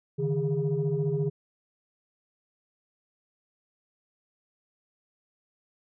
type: tone cluster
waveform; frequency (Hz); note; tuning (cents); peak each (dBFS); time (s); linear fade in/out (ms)
sine; 142.9 / 157.4 / 408.2; D3 / D#3 / G#4; -47 / +20 / -30; -28; 0.18-1.3; 20
effects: tanh soft clip ceiling -18 dBFS